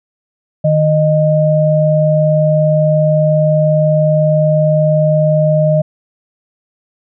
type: tone pair together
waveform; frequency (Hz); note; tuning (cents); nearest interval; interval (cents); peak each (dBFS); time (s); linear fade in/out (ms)
sine; 154.25 / 617; D#3 / D#5; -15 / -15; 2 octaves; 2400; -11; 0.64-5.82; 10
effects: none